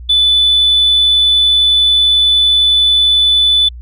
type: tone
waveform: sine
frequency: 3489 Hz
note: A7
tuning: 15 cents flat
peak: -6 dBFS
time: 0.09-3.69 s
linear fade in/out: 10 ms
effects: tanh soft clip ceiling -3 dBFS + added 60 Hz sine -27 dBFS peak until 3.81 s